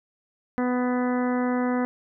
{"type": "harmonic tone", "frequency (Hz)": 248.7, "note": "B3", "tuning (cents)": 12, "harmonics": [1, 2, 3, 4, 5, 6, 7, 8], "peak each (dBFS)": [-23, -29, -33, -35, -37, -39, -40, -41], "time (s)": [0.58, 1.85], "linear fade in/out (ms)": 0, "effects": []}